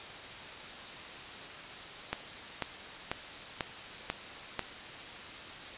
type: click train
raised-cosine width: 0.3 ms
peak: -15 dBFS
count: 6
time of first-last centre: 2.13-4.593 s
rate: 2.03 Hz
effects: white hiss -44 dBFS RMS until 5.77 s + resampled to 8000 Hz